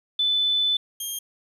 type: tone pair in turn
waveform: sine / 5% pulse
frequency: 3504 / 3212 Hz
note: A7 / G7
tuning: -8 / +41 cents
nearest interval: major second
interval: 151 cents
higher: first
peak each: -19 dBFS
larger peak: neither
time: 0.19-0.77 / 1-1.19 s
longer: first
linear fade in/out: 5 ms
effects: resampled to 32000 Hz + 9-bit